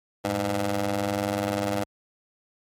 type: ring-modulated tone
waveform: 15% pulse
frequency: 99.2 Hz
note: G2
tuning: 21 cents sharp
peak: -15 dBFS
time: 0.24-1.84 s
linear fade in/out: 10 ms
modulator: 407 Hz
effects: high-pass 60 Hz 12 dB/octave + MP3 64 kbps